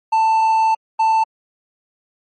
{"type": "tone bursts at uneven times", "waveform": "triangle", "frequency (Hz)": 887, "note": "A5", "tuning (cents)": 14, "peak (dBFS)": -10, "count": 2, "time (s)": [[0.12, 0.75], [0.99, 1.24]], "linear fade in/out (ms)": 10, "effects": ["MP3 32 kbps"]}